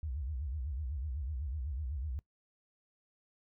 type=tone with vibrato; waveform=sine; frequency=69.4 Hz; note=C#2; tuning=3 cents sharp; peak=-35 dBFS; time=0.03-2.19 s; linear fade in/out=0 ms; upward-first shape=sine; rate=8 Hz; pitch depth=250 cents each way; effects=noise-tail reverb RT60 0.1 s tail -21 dB re dry